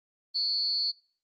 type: tone with amplitude modulation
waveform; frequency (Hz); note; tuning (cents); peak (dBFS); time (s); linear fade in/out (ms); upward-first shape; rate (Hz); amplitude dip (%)
sine; 4424; C#8; -4; -22; 0.34-0.92; 20; sine; 254; 85
effects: noise-tail reverb RT60 0.5 s tail -23 dB re dry + Opus 24 kbps